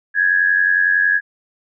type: tone with amplitude modulation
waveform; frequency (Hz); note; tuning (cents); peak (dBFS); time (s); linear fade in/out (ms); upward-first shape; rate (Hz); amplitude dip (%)
sine; 1668; G#6; +7; -9; 0.14-1.21; 50; sine; 90.9; 70
effects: none